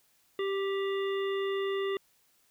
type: harmonic tone with a mistuned harmonic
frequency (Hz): 392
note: G4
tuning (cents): 0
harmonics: 1 / 3 / 5 / 7 / 9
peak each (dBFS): -29 / -40 / -41 / -45 / -46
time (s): 0.39-1.97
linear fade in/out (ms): 2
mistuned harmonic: 7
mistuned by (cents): +42
effects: white hiss -68 dBFS RMS until 2.5 s